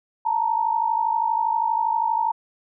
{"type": "tone pair together", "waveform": "sine", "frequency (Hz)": [882.5, 935], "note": ["A5", "A#5"], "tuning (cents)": [5, 5], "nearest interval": "minor second", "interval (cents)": 100, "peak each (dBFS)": -22, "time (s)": [0.25, 2.32], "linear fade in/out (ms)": 10, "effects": []}